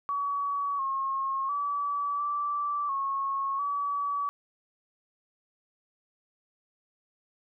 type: tone with pitch steps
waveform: sine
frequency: 1133 / 1081 / 1149 / 1164 / 1095 / 1142 Hz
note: C#6 / C#6 / D6 / D6 / C#6 / D6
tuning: +37 / -44 / -38 / -16 / -22 / -49 cents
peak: -27 dBFS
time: 0.09-4.29 s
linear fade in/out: 0 ms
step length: 700 ms
effects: none